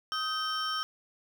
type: tone cluster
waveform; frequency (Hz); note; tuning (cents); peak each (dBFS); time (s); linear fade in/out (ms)
triangle; 1263 / 1546 / 3101 / 5460; D#6 / G6 / G7 / F8; +26 / -24 / -19 / -40; -31 / -38 / -34 / -36; 0.12-0.83; 0
effects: none